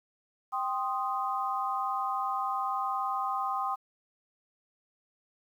sine chord, C minor, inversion second, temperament equal, 784 / 1046.5 / 1244.5 Hz, G5 / C6 / Eb6, 0 / 0 / 0 cents, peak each -33 dBFS, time 0.52-3.76 s, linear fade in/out 20 ms, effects 10-bit

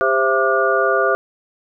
sine tone cluster, 400.6 / 525 / 667 / 1184 / 1440 Hz, G4 / C5 / E5 / D6 / F#6, +38 / +6 / +20 / +14 / -47 cents, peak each -20 dBFS, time 0.01-1.15 s, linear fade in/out 0 ms, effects none

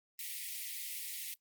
white high-pass noise, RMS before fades -42 dBFS, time 0.19-1.34 s, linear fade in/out 2 ms, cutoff 1900 Hz, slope 96 dB/octave, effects noise-tail reverb RT60 0.1 s tail -20 dB re dry + Opus 32 kbps

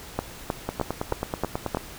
two click trains, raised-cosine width 1 ms, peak -12 / -10 dBFS, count 11 / 6, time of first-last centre 0.69-1.771 / 0.19-1.748 s, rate 9.25 / 3.21 Hz, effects pink hiss -42 dBFS RMS until 1.98 s

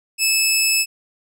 15% pulse tone, 2609 Hz, E7, 18 cents flat, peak -8 dBFS, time 0.18-0.86 s, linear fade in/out 50 ms, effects none

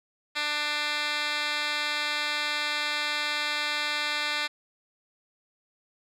10% pulse tone with band-pass filter, 296.9 Hz, D4, 19 cents sharp, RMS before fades -29 dBFS, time 0.35-4.48 s, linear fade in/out 20 ms, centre 3000 Hz, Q 3.7, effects none

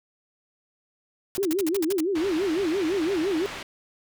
white noise bursts, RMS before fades -32 dBFS, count 9, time 1.35-2.004 s, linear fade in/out 0 ms, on 22 ms, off 57 ms
sine tone with vibrato, 353.2 Hz, F4, 20 cents sharp, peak -22 dBFS, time 1.38-3.46 s, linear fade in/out 0 ms, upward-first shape sine, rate 5.9 Hz, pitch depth 240 cents each way
white low-pass noise, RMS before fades -37 dBFS, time 2.15-3.63 s, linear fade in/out 5 ms, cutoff 2900 Hz, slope 12 dB/octave
effects none

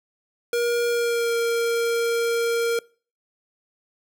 square tone with pitch glide, 474.7 to 465.7 Hz, A#4 to A#4, +31 to -2 cents, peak -21 dBFS, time 0.53-2.79 s, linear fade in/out 2 ms, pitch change -33 cents, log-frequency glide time 0.88-1.34 s, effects noise-tail reverb RT60 0.4 s tail -24 dB re dry

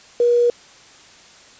sine tone with quantisation, 479.7 Hz, A#4, 50 cents sharp, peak -12 dBFS, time 0.2-0.5 s, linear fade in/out 2 ms, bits 6, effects white hiss -46 dBFS RMS until 1.59 s + resampled to 16000 Hz

